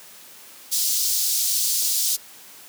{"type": "high-pass noise", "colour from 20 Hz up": "pink", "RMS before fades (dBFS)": -22, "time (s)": [0.71, 2.17], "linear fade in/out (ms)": 20, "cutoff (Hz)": 4500, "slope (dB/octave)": 24, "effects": ["white hiss -45 dBFS RMS until 2.68 s", "high-pass 150 Hz 12 dB/octave"]}